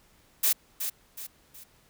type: noise with echo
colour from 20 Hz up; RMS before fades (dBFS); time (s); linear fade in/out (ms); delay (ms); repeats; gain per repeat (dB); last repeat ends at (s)
blue; -23; 0.43-0.53; 10; 370; 3; -8; 1.64
effects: pink hiss -62 dBFS RMS until 1.89 s